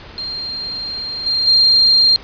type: tone with level steps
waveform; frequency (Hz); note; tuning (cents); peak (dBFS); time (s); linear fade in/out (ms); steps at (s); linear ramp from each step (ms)
sine; 4191; C8; +2; -22 / -14 / -8; 0.18-2.16; 0; 1.26 / 1.47; 5
effects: pink hiss -37 dBFS RMS until 2.23 s + resampled to 11025 Hz